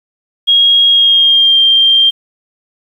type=tone with pitch glide; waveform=sine; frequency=3278 to 3179 Hz; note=G#7 to G7; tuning=-23 to +24 cents; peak=-5 dBFS; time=0.47-2.11 s; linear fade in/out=20 ms; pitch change=-53 cents; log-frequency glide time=0.89-1.6 s; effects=7-bit